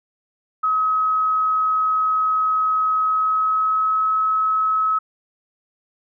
sine tone with pitch glide, 1275 to 1286.8 Hz, D#6 to E6, +42 to -42 cents, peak -16 dBFS, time 0.63-4.99 s, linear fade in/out 10 ms, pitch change +16 cents, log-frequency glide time 2.99-4.16 s, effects none

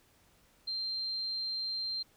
sine tone, 4159 Hz, C8, 11 cents flat, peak -33 dBFS, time 0.67-2.03 s, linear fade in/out 10 ms, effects pink hiss -66 dBFS RMS until 2.16 s

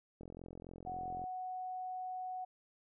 click train, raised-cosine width 2 ms, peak -36 dBFS, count 46, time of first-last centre 0.21-1.24 s, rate 43.7 Hz
sine tone, 740 Hz, F#5, in tune, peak -39 dBFS, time 0.86-2.45 s, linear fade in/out 10 ms
effects none

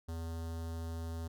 square tone with notch filter, 82.41 Hz, E2, in tune, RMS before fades -40 dBFS, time 0.08-1.28 s, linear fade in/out 10 ms, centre 2300 Hz, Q 1.1, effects none

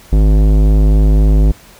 sine tone with tanh clipping, 51.91 Hz, G#1, in tune, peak -8 dBFS, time 0.12-1.52 s, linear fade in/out 10 ms, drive 17 dB, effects pink hiss -41 dBFS RMS until 1.79 s

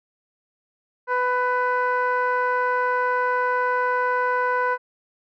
15% pulse tone with low-pass filter, 498 Hz, B4, 14 cents sharp, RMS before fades -22 dBFS, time 1.07-4.78 s, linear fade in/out 50 ms, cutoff 1300 Hz, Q 2, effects none

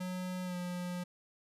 square tone with pitch glide, 182.9 to 178.31 Hz, F#3 to F3, -20 to +36 cents, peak -37 dBFS, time 0-1.04 s, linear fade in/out 10 ms, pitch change -44 cents, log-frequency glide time 0.44-0.56 s, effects resampled to 32000 Hz

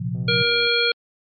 sine chord, Bb suspended second, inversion none, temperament equal, 116.54 / 130.81 / 174.61 Hz, Bb2 / C3 / F3, 0 / 0 / 0 cents, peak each -27 dBFS, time 0-0.43 s, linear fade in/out 10 ms
click train, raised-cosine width 2 ms, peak -32 dBFS, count 66, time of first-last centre 0.15-0.67 s, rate 125 Hz
harmonic tone, 472.3 Hz, A#4, 23 cents sharp, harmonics 1 / 3 / 5 / 7 / 9, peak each -23 / -23 / -23 / -23 / -23 dBFS, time 0.28-0.92 s, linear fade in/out 5 ms
effects MP3 64 kbps

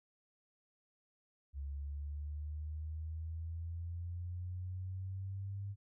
sine exponential sweep, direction up, 69.3 to 100.6 Hz, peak -39 dBFS, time 1.53-5.76 s, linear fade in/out 50 ms, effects none

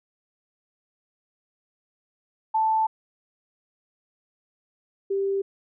sine tone pair in turn, 880 / 392.8 Hz, A5 / G4, 0 / +4 cents, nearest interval octave + major second, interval 1396 cents, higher first, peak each -19 / -22 dBFS, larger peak first, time 2.54-2.87 / 5.1-5.42 s, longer first, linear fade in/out 10 ms, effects none

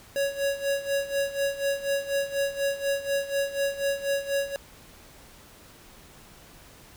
square tone with tremolo, 557 Hz, C#5, 8 cents sharp, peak -23 dBFS, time 0.16-4.56 s, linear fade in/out 0 ms, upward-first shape sine, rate 4.1 Hz, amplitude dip 80%, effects pink hiss -51 dBFS RMS until 6.96 s

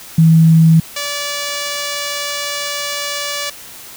sine / 5% pulse tone pair in turn, 162.2 / 578 Hz, E3 / D5, -28 / -28 cents, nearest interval octave + minor seventh, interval 2200 cents, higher second, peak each -5 / -8 dBFS, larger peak first, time 0.18-0.8 / 0.96-3.5 s, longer second, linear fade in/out 5 ms, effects white hiss -35 dBFS RMS until 3.96 s

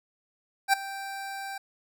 25% pulse tone with ADSR envelope, 784 Hz, G5, in tune, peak -13 dBFS, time 0.68-1.58 s, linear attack 52 ms, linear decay 9 ms, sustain -18 dB, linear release 5 ms, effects none

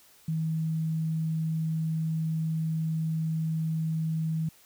sine tone, 160 Hz, D#3, 49 cents sharp, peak -26 dBFS, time 0.28-4.49 s, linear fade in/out 5 ms, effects white hiss -58 dBFS RMS until 4.65 s

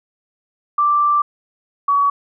sine tone pair in turn, 1174.7 / 1131.9 Hz, D6 / C#6, 0 / +36 cents, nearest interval minor second, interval 64 cents, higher first, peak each -12 dBFS, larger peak neither, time 0.78-1.22 / 1.88-2.1 s, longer first, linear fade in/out 5 ms, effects none

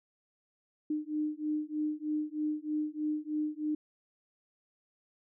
sine beating tone pair, 302.2 / 305.4 Hz, D4 / D#4, +50 / -32 cents, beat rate 3.2 Hz, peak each -34 / -34 dBFS, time 0.9-3.75 s, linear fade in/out 5 ms, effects none

